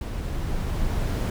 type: noise with level ramp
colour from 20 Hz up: brown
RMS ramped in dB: -30 to -23 dBFS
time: 0.01-1.3 s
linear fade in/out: 2 ms
effects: none